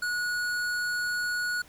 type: tone with hard clipping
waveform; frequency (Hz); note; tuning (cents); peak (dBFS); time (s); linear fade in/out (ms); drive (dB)
sine; 1458; F#6; -26; -29; 0.02-1.62; 5; 14
effects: pink hiss -55 dBFS RMS until 1.68 s